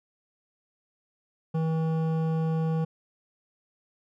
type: tone with hard clipping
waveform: sine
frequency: 160.9 Hz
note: E3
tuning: 42 cents flat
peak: -26 dBFS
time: 1.54-2.85 s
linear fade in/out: 10 ms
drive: 12 dB
effects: none